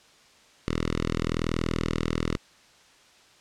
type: tone with notch filter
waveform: 5% pulse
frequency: 40.7 Hz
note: E1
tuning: 21 cents flat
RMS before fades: -28 dBFS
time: 0.68-2.37 s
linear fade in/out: 0 ms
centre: 720 Hz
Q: 1.1
effects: white hiss -56 dBFS RMS until 3.4 s + low-pass 6000 Hz 12 dB/octave